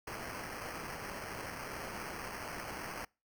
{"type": "noise with sample-and-hold", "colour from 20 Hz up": "white", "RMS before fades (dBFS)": -43, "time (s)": [0.07, 3.05], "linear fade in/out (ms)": 5, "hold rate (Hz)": 3675, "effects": ["noise-tail reverb RT60 0.3 s tail -26 dB re dry"]}